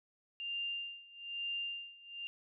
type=tone with tremolo; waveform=sine; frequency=2794 Hz; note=F7; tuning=in tune; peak=-35 dBFS; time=0.4-2.27 s; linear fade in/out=0 ms; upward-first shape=sine; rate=1.1 Hz; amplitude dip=90%; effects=none